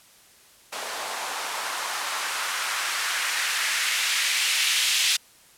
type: noise with band-pass filter sweep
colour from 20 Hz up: blue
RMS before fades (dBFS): -26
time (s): 0.72-5.17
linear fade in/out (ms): 10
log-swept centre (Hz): 680 to 3000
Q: 1.5
effects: white hiss -54 dBFS RMS until 5.57 s + low-pass 12000 Hz 12 dB/octave